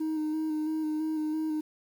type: tone with vibrato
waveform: sine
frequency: 311.1 Hz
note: D#4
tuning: in tune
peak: -25 dBFS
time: 0-1.61 s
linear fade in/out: 10 ms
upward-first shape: square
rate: 3 Hz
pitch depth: 19 cents each way
effects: tanh soft clip ceiling -27 dBFS + 9-bit